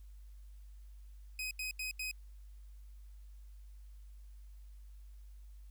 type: tone bursts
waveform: sawtooth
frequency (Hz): 2517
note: D#7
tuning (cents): +19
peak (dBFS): -34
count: 4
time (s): 1.39-2.113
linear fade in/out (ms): 2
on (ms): 120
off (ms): 81
effects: added 50 Hz sine -50 dBFS peak until 5.7 s + white hiss -74 dBFS RMS until 5.7 s